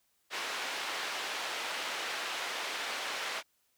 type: band-pass noise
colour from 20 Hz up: white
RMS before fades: -37 dBFS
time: 0.3-3.43 s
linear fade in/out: 50 ms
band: 490 to 3200 Hz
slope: 12 dB/octave
effects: white hiss -74 dBFS RMS until 3.77 s